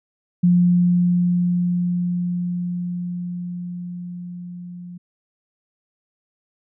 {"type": "tone with level ramp", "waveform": "sine", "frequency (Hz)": 176.7, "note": "F3", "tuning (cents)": 21, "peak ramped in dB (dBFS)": [-11, -33], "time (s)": [0.43, 4.98], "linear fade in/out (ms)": 10, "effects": []}